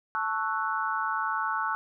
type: chord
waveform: sine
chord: F# minor seventh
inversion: first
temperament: equal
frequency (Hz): 880 / 1108.7 / 1318.5 / 1480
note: A5 / C#6 / E6 / F#6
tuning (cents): 0 / 0 / 0 / 0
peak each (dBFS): -32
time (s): 0.15-1.75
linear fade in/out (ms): 0
effects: none